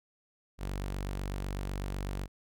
sawtooth tone, 48 Hz, G1, 36 cents flat, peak -30 dBFS, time 0.58-2.28 s, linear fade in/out 50 ms, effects none

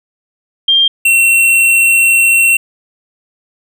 sine / square tone pair in turn, 3192 / 2719 Hz, G7 / F7, +31 / -47 cents, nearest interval minor third, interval 278 cents, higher first, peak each -6 / -7 dBFS, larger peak first, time 0.68-0.88 / 1.05-2.57 s, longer second, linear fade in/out 5 ms, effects none

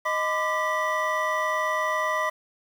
triangle tone cluster, 622 / 1012 / 1184 / 1956 Hz, D#5 / B5 / D6 / B6, -1 / +42 / +14 / -17 cents, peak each -27 dBFS, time 0.05-2.3 s, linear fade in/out 10 ms, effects 8-bit

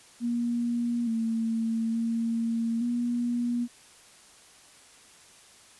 sine tone with pitch steps, 237.7 / 226.3 / 229.5 / 240.2 Hz, A#3 / A3 / A#3 / B3, +34 / +49 / -27 / -48 cents, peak -25 dBFS, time 0.2-3.68 s, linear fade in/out 50 ms, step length 870 ms, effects white hiss -54 dBFS RMS until 5.79 s + resampled to 24000 Hz

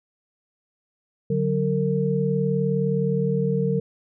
sine tone cluster, 146.4 / 185.9 / 456.1 Hz, D3 / F#3 / A#4, -5 / +8 / -38 cents, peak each -24 dBFS, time 1.3-3.8 s, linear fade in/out 5 ms, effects none

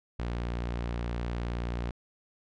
sawtooth tone, 59.1 Hz, A#1, 24 cents sharp, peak -27 dBFS, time 0.19-1.91 s, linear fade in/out 5 ms, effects low-pass 4000 Hz 12 dB/octave

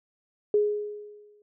sine tone with exponential decay, 416.9 Hz, G#4, 7 cents sharp, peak -17 dBFS, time 0.54-1.42 s, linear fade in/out 2 ms, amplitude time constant 190 ms, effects none

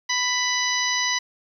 harmonic tone, 992 Hz, B5, 7 cents sharp, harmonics 1 / 2 / 3 / 4 / 5 / 6, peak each -29 / -25 / -30 / -29 / -29 / -28 dBFS, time 0.09-1.19 s, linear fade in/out 10 ms, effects 9-bit

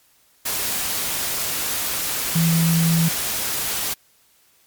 sine tone in noise, 165.2 Hz, E3, 4 cents sharp, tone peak -15 dBFS, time 2.35-3.09 s, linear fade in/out 10 ms, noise white, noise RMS -24 dBFS, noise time 0.45-3.94 s, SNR +6 dB, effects white hiss -58 dBFS RMS until 4.66 s + MP3 96 kbps

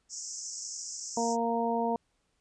pink band-pass noise, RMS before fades -40 dBFS, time 0.09-1.37 s, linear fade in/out 50 ms, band 5300 to 7700 Hz, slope 96 dB/octave
harmonic tone, 232.1 Hz, A#3, 7 cents flat, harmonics 1 / 2 / 3 / 4, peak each -32 / -32 / -32 / -32 dBFS, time 1.17-1.96 s, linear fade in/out 2 ms
effects pink hiss -75 dBFS RMS until 2.4 s + resampled to 22050 Hz

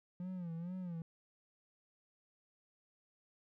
triangle tone with vibrato, 174.9 Hz, F3, 3 cents sharp, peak -38 dBFS, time 0.2-1.02 s, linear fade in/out 2 ms, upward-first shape sine, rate 2.2 Hz, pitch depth 110 cents each way, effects none

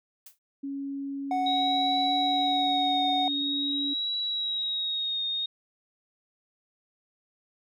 blue noise with exponential decay, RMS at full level -42 dBFS, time 0.26-0.39 s, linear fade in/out 5 ms, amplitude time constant 27 ms
sine tone with pitch glide, 277.2 to 282.7 Hz, C#4 to C#4, 0 to +34 cents, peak -31 dBFS, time 0.63-3.94 s, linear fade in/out 10 ms, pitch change +34 cents, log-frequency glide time 2.06-2.12 s
triangle tone, 740 Hz, F#5, in tune, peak -23 dBFS, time 1.31-3.28 s, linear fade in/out 2 ms
sine tone with vibrato, 3800 Hz, A#7, 33 cents sharp, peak -27 dBFS, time 1.46-5.46 s, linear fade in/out 5 ms, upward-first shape triangle, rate 0.46 Hz, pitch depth 52 cents each way
effects none

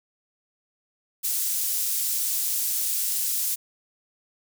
pink high-pass noise, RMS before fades -26 dBFS, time 1.23-3.56 s, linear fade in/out 20 ms, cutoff 8500 Hz, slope 12 dB/octave, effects none

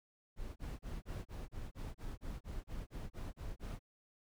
brown noise bursts, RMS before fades -43 dBFS, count 15, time 0.36-3.794 s, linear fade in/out 50 ms, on 200 ms, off 31 ms, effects none

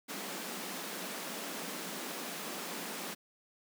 pink high-pass noise, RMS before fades -41 dBFS, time 0.08-3.15 s, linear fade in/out 20 ms, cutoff 170 Hz, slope 96 dB/octave, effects none

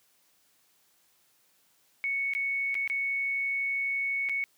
sine tone with dropouts, 2217 Hz, C#7, in tune, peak -27 dBFS, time 2.04-4.44 s, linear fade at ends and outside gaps 0 ms, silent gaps 2.336-2.35 / 2.744-2.752 / 2.876-2.899 / 4.289-4.295 s, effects white hiss -67 dBFS RMS until 4.57 s + high-pass 100 Hz 12 dB/octave

